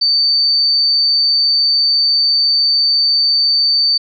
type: tone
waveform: sine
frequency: 4573 Hz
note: D8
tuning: 47 cents flat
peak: -10 dBFS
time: 0.01-3.98 s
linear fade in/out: 10 ms
effects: none

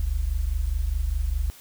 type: tone pair together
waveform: sine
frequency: 44.41 / 69.3 Hz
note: F1 / C#2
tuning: +30 / 0 cents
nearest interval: minor sixth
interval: 770 cents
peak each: -25 dBFS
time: 0-1.5 s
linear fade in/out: 0 ms
effects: white hiss -49 dBFS RMS until 1.6 s

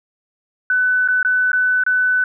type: tone with dropouts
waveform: sine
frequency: 1500 Hz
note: F#6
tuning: 23 cents sharp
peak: -13 dBFS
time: 0.7-2.24 s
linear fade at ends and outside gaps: 2 ms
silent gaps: 1.077-1.085 / 1.229-1.248 / 1.518-1.531 / 1.837-1.864 s
effects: none

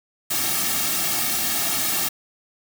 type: noise with comb filter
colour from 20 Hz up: white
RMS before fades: -23 dBFS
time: 0.3-2.09 s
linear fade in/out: 10 ms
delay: 2 ms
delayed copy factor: -0.8
effects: none

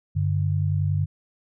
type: tone pair together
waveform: sine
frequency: 96.04 / 146.83 Hz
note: G2 / D3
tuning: -35 / 0 cents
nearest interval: perfect fifth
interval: 735 cents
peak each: -22 / -24 dBFS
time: 0.15-1.06 s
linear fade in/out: 20 ms
effects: none

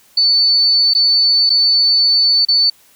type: tone with dropouts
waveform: sine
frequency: 4496 Hz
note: C#8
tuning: 24 cents sharp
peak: -9 dBFS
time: 0.17-2.7 s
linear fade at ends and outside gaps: 5 ms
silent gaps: 0.937-0.949 / 1.495-1.501 / 2.451-2.485 s
effects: white hiss -50 dBFS RMS until 2.95 s

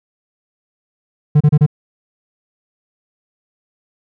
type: tone bursts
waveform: triangle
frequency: 149.2 Hz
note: D3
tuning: 28 cents sharp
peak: -4 dBFS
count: 4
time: 1.35-1.664 s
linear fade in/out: 10 ms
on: 56 ms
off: 30 ms
effects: none

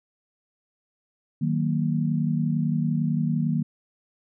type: chord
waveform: sine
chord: D# minor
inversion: none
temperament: just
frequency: 155.56 / 186.68 / 233.3 Hz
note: D#3 / F#3 / A#3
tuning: 0 / +16 / +2 cents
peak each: -24 / -28 / -26 dBFS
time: 1.41-3.63 s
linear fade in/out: 10 ms
effects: none

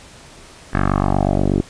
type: tone with low-pass filter sweep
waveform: 10% pulse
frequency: 48.31 Hz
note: G1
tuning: 25 cents flat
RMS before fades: -17 dBFS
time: 0.73-1.62 s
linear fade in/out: 10 ms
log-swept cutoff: 1700 to 380 Hz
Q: 2.8
effects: pink hiss -42 dBFS RMS until 1.69 s + resampled to 22050 Hz

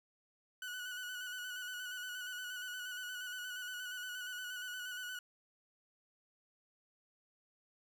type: tone with vibrato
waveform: 30% pulse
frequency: 1480 Hz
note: F#6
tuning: in tune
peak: -39 dBFS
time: 0.62-5.19 s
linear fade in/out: 2 ms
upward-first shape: square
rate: 8.5 Hz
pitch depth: 28 cents each way
effects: none

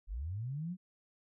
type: linear sweep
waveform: sine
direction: up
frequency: 39.37 to 189.3 Hz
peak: -36 dBFS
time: 0.07-0.77 s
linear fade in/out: 50 ms
effects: none

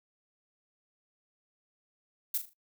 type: noise with echo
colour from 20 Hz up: violet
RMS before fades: -30 dBFS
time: 2.34-2.38 s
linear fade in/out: 5 ms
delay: 39 ms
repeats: 4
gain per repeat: -9 dB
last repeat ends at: 2.536 s
effects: noise-tail reverb RT60 0.1 s tail -22 dB re dry

